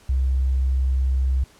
triangle tone with tanh clipping, 65.41 Hz, C2, in tune, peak -17 dBFS, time 0.09-1.44 s, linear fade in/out 5 ms, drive 3 dB, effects pink hiss -53 dBFS RMS until 1.59 s + low-pass 11000 Hz 12 dB/octave

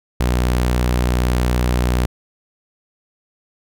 sawtooth tone, 61.3 Hz, B1, 12 cents flat, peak -11 dBFS, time 0.2-2.06 s, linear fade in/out 5 ms, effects none

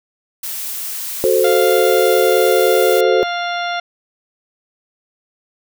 blue noise, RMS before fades -25 dBFS, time 0.43-3.01 s, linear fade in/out 5 ms
sine chord, F# diminished, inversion none, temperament equal, 370 / 440 / 523.3 Hz, F#4 / A4 / C5, 0 / 0 / 0 cents, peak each -16 / -15 / -15 dBFS, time 1.24-3.23 s, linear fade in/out 0 ms
harmonic tone, 698.5 Hz, F5, in tune, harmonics 1 / 2 / 3 / 4 / 5 / 6 / 8, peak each -21 / -24 / -29 / -32 / -29 / -35 / -38 dBFS, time 1.44-3.8 s, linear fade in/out 5 ms
effects none

